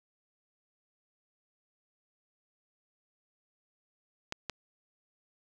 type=clicks; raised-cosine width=0.2 ms; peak=-17 dBFS; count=2; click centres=4.324 / 4.497 s; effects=none